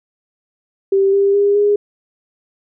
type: tone with pitch steps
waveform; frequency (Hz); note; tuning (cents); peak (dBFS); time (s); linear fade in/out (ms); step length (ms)
sine; 390.6 / 397.4 / 404.4 / 411.4; G4 / G4 / G#4 / G#4; -6 / +24 / -46 / -16; -10; 0.92-1.76; 5; 210
effects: none